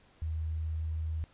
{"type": "tone", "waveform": "sine", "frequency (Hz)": 79.5, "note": "D#2", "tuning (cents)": 38, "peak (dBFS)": -31, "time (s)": [0.22, 1.24], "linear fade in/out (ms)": 0, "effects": ["pink hiss -63 dBFS RMS until 1.33 s", "resampled to 8000 Hz"]}